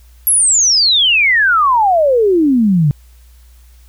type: exponential sweep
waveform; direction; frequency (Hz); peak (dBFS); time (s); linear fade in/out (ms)
sine; down; 11580 to 138.8; -8; 0.27-2.91; 0
effects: added 60 Hz sine -40 dBFS peak until 3.88 s + white hiss -53 dBFS RMS until 3.88 s